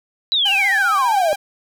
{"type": "exponential sweep", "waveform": "sine", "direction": "down", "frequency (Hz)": [4010, 587.3], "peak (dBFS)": -14, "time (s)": [0.32, 1.33], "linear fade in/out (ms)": 0}
{"type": "tone with vibrato", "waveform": "sawtooth", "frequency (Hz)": 791, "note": "G5", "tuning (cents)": 15, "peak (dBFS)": -19, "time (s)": [0.45, 1.36], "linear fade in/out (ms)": 10, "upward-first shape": "sine", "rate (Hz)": 15, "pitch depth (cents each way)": 52}
{"effects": []}